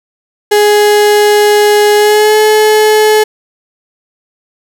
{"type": "tone with pitch glide", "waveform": "35% pulse", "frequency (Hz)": [416.6, 428.8], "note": ["G#4", "A4"], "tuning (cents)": [5, -45], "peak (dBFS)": -3, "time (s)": [0.51, 3.24], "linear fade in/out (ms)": 10, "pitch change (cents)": 50, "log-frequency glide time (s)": [1.96, 2.37], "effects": []}